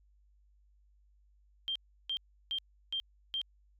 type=tone bursts; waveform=sine; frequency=3172 Hz; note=G7; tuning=20 cents sharp; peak=-32 dBFS; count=5; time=1.68-3.415 s; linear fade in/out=0 ms; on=75 ms; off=340 ms; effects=added 50 Hz sine -63 dBFS peak until 3.79 s